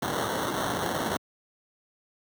violet noise with sample-and-hold, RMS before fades -29 dBFS, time 0.02-1.17 s, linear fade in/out 5 ms, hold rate 2450 Hz, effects high-pass 100 Hz 12 dB/octave

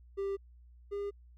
triangle tone pair in turn, 394.4 / 404.3 Hz, G4 / G#4, +11 / -46 cents, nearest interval unison, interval 43 cents, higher second, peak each -30 / -32 dBFS, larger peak first, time 0.17-0.37 / 0.91-1.11 s, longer neither, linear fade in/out 20 ms, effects added 60 Hz sine -54 dBFS peak until 1.37 s

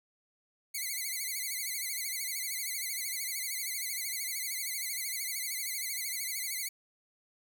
5% pulse tone with vibrato, 2128 Hz, C7, 29 cents sharp, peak -24 dBFS, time 0.74-6.69 s, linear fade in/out 10 ms, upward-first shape sine, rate 13 Hz, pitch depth 110 cents each way, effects none

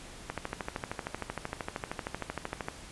click train, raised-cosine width 0.5 ms, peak -18 dBFS, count 32, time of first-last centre 0.3-2.685 s, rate 13 Hz, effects pink hiss -48 dBFS RMS until 2.91 s + resampled to 24000 Hz

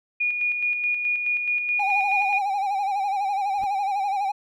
sine tone with tremolo, 2444 Hz, D#7, 32 cents flat, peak -20 dBFS, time 0.2-2.39 s, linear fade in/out 10 ms, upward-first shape square, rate 4.7 Hz, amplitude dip 40%
triangle tone with vibrato, 796 Hz, G5, 26 cents sharp, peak -20 dBFS, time 1.79-4.32 s, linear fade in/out 10 ms, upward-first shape sine, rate 12 Hz, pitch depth 74 cents each way
brown noise with exponential growth, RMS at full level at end -38 dBFS, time 3.53-3.64 s, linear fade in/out 0 ms, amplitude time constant 22 ms
effects none

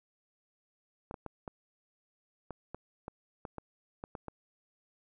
clicks, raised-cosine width 1 ms, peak -26 dBFS, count 12, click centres 1.111 / 1.142 / 1.263 / 1.478 / 2.507 / 2.746 / 3.081 / 3.452 / 3.583 / 4.039 / 4.152 / 4.283 s, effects none

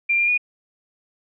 sine tone with pitch steps, 2381 / 2399 / 2452 Hz, D7 / D7 / D#7, +23 / +36 / -26 cents, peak -16 dBFS, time 0.09-0.378 s, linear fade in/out 10 ms, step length 96 ms, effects none

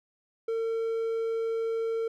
triangle tone, 453.3 Hz, A#4, 48 cents flat, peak -25 dBFS, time 0.48-2.08 s, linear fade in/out 5 ms, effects none

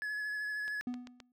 triangle tone with vibrato, 1698 Hz, G#6, 38 cents sharp, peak -33 dBFS, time 0.02-0.81 s, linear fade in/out 0 ms, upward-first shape sine, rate 13 Hz, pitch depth 18 cents each way
click train, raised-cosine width 0.2 ms, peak -31 dBFS, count 5, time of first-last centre 0.68-1.202 s, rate 7.66 Hz
triangle tone with exponential decay, 246.9 Hz, B3, in tune, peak -30 dBFS, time 0.87-1.32 s, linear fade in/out 2 ms, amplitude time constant 97 ms
effects none

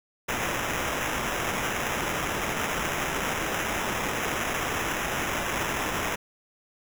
blue noise with sample-and-hold, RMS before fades -29 dBFS, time 0.28-6.16 s, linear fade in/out 10 ms, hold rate 4410 Hz, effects none

